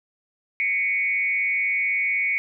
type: tone with frequency modulation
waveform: sine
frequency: 2226 Hz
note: C#7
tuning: 7 cents sharp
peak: -20 dBFS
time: 0.6-2.38 s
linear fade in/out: 0 ms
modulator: 183 Hz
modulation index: 0.66
effects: none